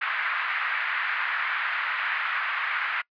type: band-pass noise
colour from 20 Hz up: pink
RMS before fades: -28 dBFS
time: 0.01-3.02 s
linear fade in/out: 10 ms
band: 1300 to 2200 Hz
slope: 24 dB/octave
effects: noise-tail reverb RT60 0.1 s tail -25 dB re dry + resampled to 11025 Hz